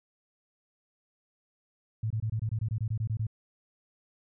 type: tone bursts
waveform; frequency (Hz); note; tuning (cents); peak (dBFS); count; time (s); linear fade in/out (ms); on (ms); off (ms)
sine; 110; A2; 0; -27; 13; 2.03-3.268; 5; 74; 23
effects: none